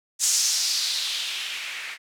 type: noise with low-pass filter sweep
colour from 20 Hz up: violet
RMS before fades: -26 dBFS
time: 0.19-1.98 s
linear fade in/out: 50 ms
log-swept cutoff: 7000 to 2000 Hz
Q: 2.6
effects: none